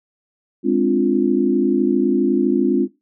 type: chord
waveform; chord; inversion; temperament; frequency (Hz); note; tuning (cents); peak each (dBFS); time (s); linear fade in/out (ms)
sine; D half-diminished seventh; second; equal; 207.7 / 261.6 / 293.7 / 349.2; Ab3 / C4 / D4 / F4; 0 / 0 / 0 / 0; -21 / -18 / -20 / -18; 0.63-2.88; 50
effects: noise-tail reverb RT60 0.2 s tail -17 dB re dry